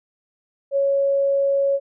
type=tone; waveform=sine; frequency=554.4 Hz; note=C#5; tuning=in tune; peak=-16 dBFS; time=0.71-1.8 s; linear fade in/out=50 ms; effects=none